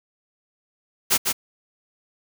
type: noise with echo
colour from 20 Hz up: white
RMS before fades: -18 dBFS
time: 1.1-1.18 s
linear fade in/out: 20 ms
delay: 150 ms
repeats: 1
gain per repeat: -4 dB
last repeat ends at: 1.33 s
effects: none